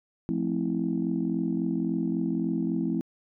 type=chord; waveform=sine; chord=F major seventh; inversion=none; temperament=just; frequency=174.61 / 218.3 / 261.9 / 327.4 Hz; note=F3 / A3 / C4 / E4; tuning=0 / -13 / +2 / -12 cents; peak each=-30 dBFS; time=0.29-3.01 s; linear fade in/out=0 ms; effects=tanh soft clip ceiling -16 dBFS